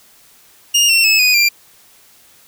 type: tone with pitch steps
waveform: 25% pulse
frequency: 2835 / 2713 / 2597 / 2485 / 2378 Hz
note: F7 / E7 / E7 / D#7 / D7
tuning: +25 / +49 / -26 / -3 / +21 cents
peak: -6 dBFS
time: 0.74-1.49 s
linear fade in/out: 10 ms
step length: 150 ms
effects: white hiss -48 dBFS RMS until 2.47 s